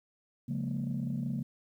sine chord, Bb minor seventh, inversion first, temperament equal with one note detuned, 138.59 / 177.15 / 207.7 / 233.1 Hz, Db3 / F3 / Ab3 / Bb3, 0 / +25 / 0 / 0 cents, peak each -34 / -38 / -38 / -35 dBFS, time 0.48-1.43 s, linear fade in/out 10 ms, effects tanh soft clip ceiling -25 dBFS + 11-bit

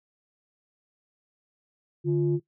sine tone pair together, 146.82 / 349.2 Hz, D3 / F4, 0 / 0 cents, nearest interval octave + minor third, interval 1500 cents, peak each -23 dBFS, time 2.04-2.4 s, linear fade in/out 50 ms, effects noise-tail reverb RT60 0.1 s tail -17 dB re dry + tanh soft clip ceiling -14 dBFS

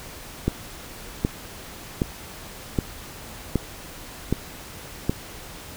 click train, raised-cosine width 3 ms, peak -7 dBFS, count 7, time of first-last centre 0.48-5.095 s, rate 1.3 Hz, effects pink hiss -40 dBFS RMS until 5.76 s

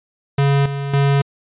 square tone with tremolo, 140 Hz, C#3, 18 cents sharp, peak -13 dBFS, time 0.38-1.22 s, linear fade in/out 5 ms, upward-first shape square, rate 1.8 Hz, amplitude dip 65%, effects resampled to 8000 Hz

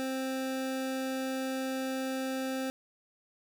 25% pulse tone, 263.1 Hz, C4, 10 cents sharp, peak -28 dBFS, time 0-2.7 s, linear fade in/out 0 ms, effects none

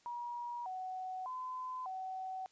sine tone with pitch steps, 958 / 746 / 1019 / 754 Hz, A#5 / F#5 / C6 / F#5, +47 / +14 / -46 / +32 cents, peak -39 dBFS, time 0.06-2.46 s, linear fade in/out 0 ms, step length 600 ms, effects white hiss -69 dBFS RMS until 2.51 s + resampled to 16000 Hz

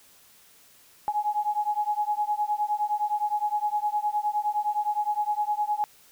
sine beating tone pair, 833 / 842.7 Hz, G#5 / G#5, +5 / +25 cents, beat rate 9.7 Hz, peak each -27 dBFS, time 1.08-5.84 s, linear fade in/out 0 ms, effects white hiss -56 dBFS RMS until 6.11 s

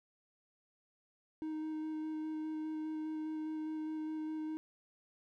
triangle tone with vibrato, 311.8 Hz, D#4, 4 cents sharp, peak -35 dBFS, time 1.42-4.57 s, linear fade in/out 0 ms, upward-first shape square, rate 4.9 Hz, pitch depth 8 cents each way, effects none

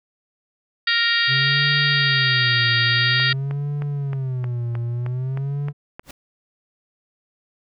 harmonic tone, 466.2 Hz, A#4, in tune, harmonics 3 / 4 / 5 / 6 / 7 / 8 / 9 / 10, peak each -25 / -20 / -29 / -27 / -27 / -24 / -32 / -25 dBFS, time 0.87-3.33 s, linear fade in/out 5 ms
triangle tone with vibrato, 130.9 Hz, C3, 1 cent sharp, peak -20 dBFS, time 1.27-5.73 s, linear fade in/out 50 ms, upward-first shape sine, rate 0.5 Hz, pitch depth 180 cents each way
click train, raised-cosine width 0.5 ms, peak -19 dBFS, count 10, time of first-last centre 3.2-5.995 s, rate 3.22 Hz
pink noise with exponential growth, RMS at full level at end -31 dBFS, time 6.03-6.11 s, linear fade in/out 5 ms, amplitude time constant 16 ms
effects none

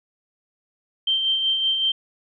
sine tone with tremolo, 3136 Hz, G7, in tune, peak -17 dBFS, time 1.07-1.92 s, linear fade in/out 5 ms, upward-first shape sine, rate 5.3 Hz, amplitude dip 40%, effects none

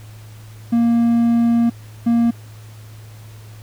triangle tone bursts at uneven times, 233.7 Hz, A#3, 5 cents sharp, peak -10 dBFS, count 2, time 0.72-1.7 / 2.06-2.31 s, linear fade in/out 10 ms, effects added 108 Hz sine -36 dBFS peak until 3.62 s + pink hiss -47 dBFS RMS until 3.62 s

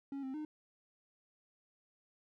triangle tone with pitch steps, 276.6 / 264 / 305.4 Hz, C#4 / C4 / D#4, -4 / +16 / -32 cents, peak -37 dBFS, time 0.12-0.45 s, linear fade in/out 2 ms, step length 110 ms, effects none

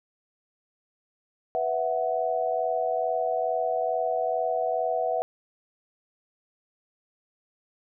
sine chord, B suspended fourth, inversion none, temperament just, 493.9 / 658.5 / 740.8 Hz, B4 / E5 / F#5, 0 / -2 / +2 cents, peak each -30 / -27 / -28 dBFS, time 1.55-5.22 s, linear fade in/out 0 ms, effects none

